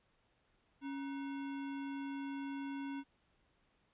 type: tone with sample-and-hold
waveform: sine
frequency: 276.8 Hz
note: C#4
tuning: 2 cents flat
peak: -39 dBFS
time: 0.81-3.04 s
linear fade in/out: 50 ms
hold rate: 1225 Hz
effects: pink hiss -75 dBFS RMS until 3.93 s + resampled to 8000 Hz